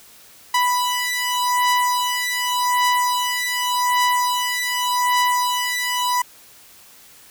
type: beating tone pair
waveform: sawtooth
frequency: 987.8 / 988.66 Hz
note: B5 / B5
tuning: 0 / +2 cents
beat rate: 0.86 Hz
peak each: -17 dBFS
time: 0.54-6.22 s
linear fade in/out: 5 ms
effects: white hiss -47 dBFS RMS until 7.3 s